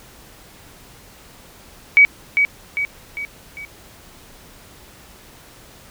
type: tone with echo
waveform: sine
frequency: 2269 Hz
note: C#7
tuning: 40 cents sharp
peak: -6 dBFS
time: 1.97-2.05 s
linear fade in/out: 0 ms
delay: 400 ms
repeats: 4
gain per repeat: -6 dB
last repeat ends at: 3.65 s
effects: pink hiss -45 dBFS RMS until 5.9 s